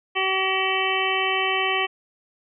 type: harmonic tone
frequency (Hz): 381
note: G4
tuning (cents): -49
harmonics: 1 / 2 / 3 / 5 / 6 / 7 / 8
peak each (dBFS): -28 / -28 / -28 / -28 / -28 / -28 / -28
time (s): 0.15-1.87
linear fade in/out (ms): 20
effects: none